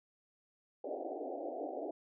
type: band-pass noise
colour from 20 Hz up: white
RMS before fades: -41 dBFS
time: 0.84-1.91 s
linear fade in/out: 5 ms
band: 270 to 760 Hz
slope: 96 dB/octave
effects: none